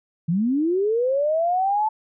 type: linear sweep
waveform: sine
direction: up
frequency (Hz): 155.6 to 880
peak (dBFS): -18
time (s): 0.28-1.89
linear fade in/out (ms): 10
effects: none